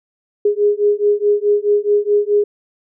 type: beating tone pair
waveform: sine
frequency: 410.8 / 415.5 Hz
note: G#4 / G#4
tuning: -19 / +1 cents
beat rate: 4.7 Hz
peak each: -15 dBFS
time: 0.45-2.44 s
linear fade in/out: 5 ms
effects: none